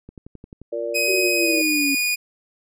click train, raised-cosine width 3 ms, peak -26 dBFS, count 7, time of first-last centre 0.09-0.616 s, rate 11.4 Hz
harmonic tone, 116.54 Hz, A#2, in tune, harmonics 3 / 4 / 5, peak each -31 / -28 / -26 dBFS, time 0.72-1.62 s, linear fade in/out 10 ms
sawtooth tone with pitch glide, 2518 to 2456 Hz, D#7 to D#7, +20 to -23 cents, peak -16 dBFS, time 0.94-2.16 s, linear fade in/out 20 ms, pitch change -43 cents, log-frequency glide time 1.4-1.62 s
sine linear sweep, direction down, 382.7 to 274.1 Hz, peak -21 dBFS, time 1.08-1.95 s, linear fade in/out 5 ms
effects none

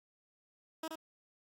15% pulse tone with echo, 320 Hz, D#4, 49 cents sharp, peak -31 dBFS, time 0.83-0.88 s, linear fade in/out 5 ms, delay 76 ms, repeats 1, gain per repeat -4 dB, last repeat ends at 0.956 s, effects AAC 48 kbps

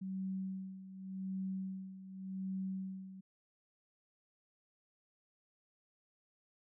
sine tone with tremolo, 190 Hz, F#3, 46 cents sharp, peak -36 dBFS, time 0.01-3.21 s, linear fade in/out 10 ms, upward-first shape sine, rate 0.87 Hz, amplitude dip 75%, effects none

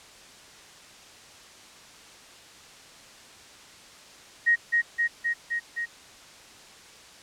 sine tone with echo, 1878 Hz, A#6, 12 cents sharp, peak -17 dBFS, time 4.46-4.56 s, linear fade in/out 20 ms, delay 260 ms, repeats 5, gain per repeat -2 dB, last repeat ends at 5.86 s, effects white hiss -49 dBFS RMS until 7.22 s + low-pass 7000 Hz 12 dB/octave

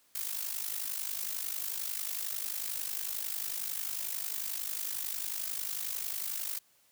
blue noise with amplitude modulation, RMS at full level -33 dBFS, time 0.15-6.59 s, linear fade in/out 5 ms, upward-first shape sine, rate 51.1 Hz, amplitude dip 75%, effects white hiss -67 dBFS RMS until 6.91 s + high-pass 60 Hz 12 dB/octave

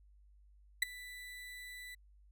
35% pulse tone with ADSR envelope, 1982 Hz, B6, 6 cents sharp, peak -23 dBFS, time 0.82-1.95 s, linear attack 6 ms, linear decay 11 ms, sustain -22 dB, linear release 8 ms, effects added 50 Hz sine -60 dBFS peak until 2.31 s

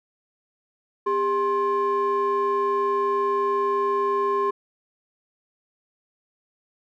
triangle ring-modulated tone, 328.6 Hz, E4, 5 cents flat, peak -15 dBFS, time 1.06-4.51 s, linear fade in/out 10 ms, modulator 730 Hz, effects none

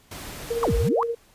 pink noise, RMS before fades -37 dBFS, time 0.11-0.89 s, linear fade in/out 5 ms
sine tone with tremolo, 466.2 Hz, A#4, in tune, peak -21 dBFS, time 0.5-1.15 s, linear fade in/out 10 ms, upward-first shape triangle, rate 17 Hz, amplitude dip 60%
sine exponential two-way sweep, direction down then up, 1244.5 to 42.76 to 1244.5 Hz, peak -20 dBFS, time 0.63-1.03 s, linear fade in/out 0 ms, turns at 0.76 s
effects pink hiss -57 dBFS RMS until 1.34 s + resampled to 32000 Hz

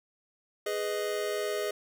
square chord, G# minor, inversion none, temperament just, 415.3 / 498.4 / 623 Hz, G#4 / B4 / D#5, 0 / +16 / +2 cents, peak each -33 / -38 / -35 dBFS, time 0.66-1.71 s, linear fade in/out 5 ms, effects none

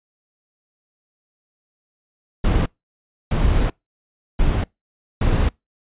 brown noise bursts at uneven times, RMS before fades -17 dBFS, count 4, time 2.44-2.66 / 3.31-3.7 / 4.39-4.64 / 5.21-5.49 s, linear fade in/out 5 ms, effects noise-tail reverb RT60 0.2 s tail -26 dB re dry + resampled to 8000 Hz

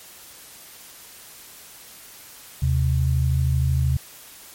sine tone pair together, 77.78 / 130.7 Hz, D#2 / C3, 0 / -1 cents, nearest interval major sixth, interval 899 cents, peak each -20 dBFS, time 2.62-3.97 s, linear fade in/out 5 ms, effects white hiss -44 dBFS RMS until 4.54 s + MP3 64 kbps

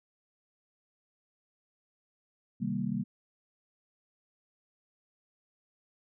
sine chord, C minor seventh, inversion none, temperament equal, 130.81 / 155.56 / 196 / 233.1 Hz, C3 / Eb3 / G3 / Bb3, 0 / 0 / 0 / 0 cents, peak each -38 / -38 / -33 / -34 dBFS, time 2.6-3.04 s, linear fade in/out 20 ms, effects none

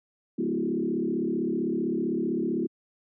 sine tone with frequency modulation, 285.4 Hz, D4, 49 cents flat, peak -24 dBFS, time 0.38-2.67 s, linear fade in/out 10 ms, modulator 35.6 Hz, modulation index 2.6, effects high-pass 150 Hz 12 dB/octave

